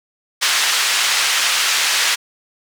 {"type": "band-pass noise", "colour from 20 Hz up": "pink", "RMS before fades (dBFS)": -17, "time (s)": [0.41, 2.16], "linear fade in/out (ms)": 20, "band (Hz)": [1700, 7300], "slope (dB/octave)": 12, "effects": []}